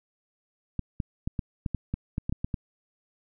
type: clicks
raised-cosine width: 5 ms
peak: -16 dBFS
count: 12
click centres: 0.793 / 1.002 / 1.275 / 1.392 / 1.662 / 1.747 / 1.94 / 2.181 / 2.295 / 2.325 / 2.445 / 2.542 s
effects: none